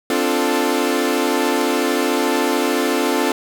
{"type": "chord", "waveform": "sawtooth", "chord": "D minor seventh", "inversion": "third", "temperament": "equal with one note detuned", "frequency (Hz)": [260, 293.7, 349.2, 440], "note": ["C4", "D4", "F4", "A4"], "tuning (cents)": [-11, 0, 0, 0], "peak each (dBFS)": -18, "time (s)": [0.1, 3.32], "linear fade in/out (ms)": 2, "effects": []}